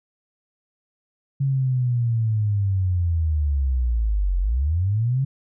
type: linear two-way sweep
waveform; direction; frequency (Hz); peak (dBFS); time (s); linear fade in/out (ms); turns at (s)
sine; down then up; 138.59 to 43.65 to 138.59; -18; 1.4-5.25; 10; 4.39
effects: none